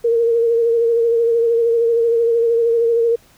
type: tone with vibrato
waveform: sine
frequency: 463.7 Hz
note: A#4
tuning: 9 cents flat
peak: -12 dBFS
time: 0.04-3.16 s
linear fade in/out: 10 ms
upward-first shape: sine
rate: 13 Hz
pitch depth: 31 cents each way
effects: pink hiss -51 dBFS RMS until 3.37 s